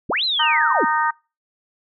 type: linear two-way sweep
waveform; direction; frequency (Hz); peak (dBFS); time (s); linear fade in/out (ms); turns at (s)
sine; up then down; 37.48 to 4186 to 187.5; -18; 0.09-0.85; 10; 0.24
type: harmonic tone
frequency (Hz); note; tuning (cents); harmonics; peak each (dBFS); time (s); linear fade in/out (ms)
308.4; D#4; -15; 3 / 4 / 5 / 6; -20 / -22 / -24 / -26; 0.39-1.11; 10
effects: noise-tail reverb RT60 0.3 s tail -25 dB re dry